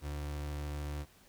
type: tone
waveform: 35% pulse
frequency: 73.42 Hz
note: D2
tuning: in tune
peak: -35 dBFS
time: 0.01-1.06 s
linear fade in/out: 50 ms
effects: pink hiss -62 dBFS RMS until 1.28 s